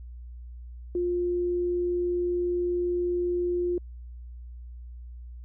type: tone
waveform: sine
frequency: 352.6 Hz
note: F4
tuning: 17 cents sharp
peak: -24 dBFS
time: 0.95-3.78 s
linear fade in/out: 2 ms
effects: added 60 Hz sine -39 dBFS peak until 5.44 s